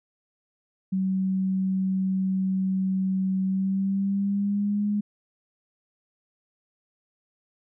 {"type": "tone with pitch glide", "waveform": "sine", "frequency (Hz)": [189.5, 206.7], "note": ["F#3", "G#3"], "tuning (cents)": [42, -8], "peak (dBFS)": -22, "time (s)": [0.92, 5.01], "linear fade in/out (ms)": 10, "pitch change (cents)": 150, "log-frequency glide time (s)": [3.44, 4.87], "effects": []}